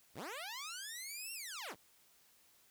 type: linear two-way sweep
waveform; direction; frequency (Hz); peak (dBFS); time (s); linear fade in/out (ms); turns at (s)
10% pulse; up then down; 44.42 to 2772 to 44.42; -35; 0.14-1.76; 50; 1.33
effects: white hiss -68 dBFS RMS until 2.7 s